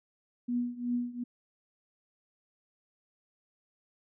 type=tone with tremolo; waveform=sine; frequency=242.9 Hz; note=B3; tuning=29 cents flat; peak=-26 dBFS; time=0.48-1.24 s; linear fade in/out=10 ms; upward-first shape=triangle; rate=2.7 Hz; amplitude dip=90%; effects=none